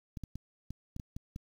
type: clicks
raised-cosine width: 5 ms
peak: -28 dBFS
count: 8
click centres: 0.172 / 0.237 / 0.356 / 0.706 / 0.964 / 0.998 / 1.165 / 1.361 s
effects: 9-bit